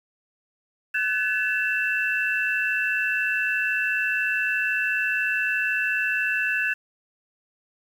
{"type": "tone cluster", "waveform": "sine", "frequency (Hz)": [1511, 1714, 2668], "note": ["F#6", "A6", "E7"], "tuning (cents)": [36, -46, 20], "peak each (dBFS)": -26, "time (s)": [0.94, 6.74], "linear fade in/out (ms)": 10, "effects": ["8-bit"]}